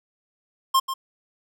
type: tone with echo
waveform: square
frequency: 1062 Hz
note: C6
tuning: 25 cents sharp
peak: -16 dBFS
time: 0.74-0.8 s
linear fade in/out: 10 ms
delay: 140 ms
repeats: 1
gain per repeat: -10 dB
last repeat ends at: 0.94 s
effects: none